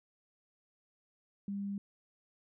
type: tone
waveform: sine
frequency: 200 Hz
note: G3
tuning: 35 cents sharp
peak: -35 dBFS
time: 1.48-1.78 s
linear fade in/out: 2 ms
effects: none